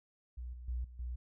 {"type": "tone with level steps", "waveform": "sine", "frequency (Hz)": 61, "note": "B1", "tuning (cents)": -21, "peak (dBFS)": [-40, -45, -34, -49, -37], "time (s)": [0.37, 1.16], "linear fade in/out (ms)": 10, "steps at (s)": [0.53, 0.68, 0.84, 0.99], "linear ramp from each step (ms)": 5, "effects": []}